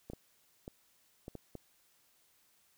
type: clicks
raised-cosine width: 2 ms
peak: -30 dBFS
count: 6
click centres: 0.1 / 0.134 / 0.679 / 1.281 / 1.353 / 1.553 s
effects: white hiss -70 dBFS RMS until 2.77 s